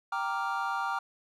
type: chord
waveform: triangle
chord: G minor seventh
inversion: none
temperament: equal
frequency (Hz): 784 / 932.3 / 1174.7 / 1396.9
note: G5 / Bb5 / D6 / F6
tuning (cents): 0 / 0 / 0 / 0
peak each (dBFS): -33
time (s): 0.12-0.99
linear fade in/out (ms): 5
effects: none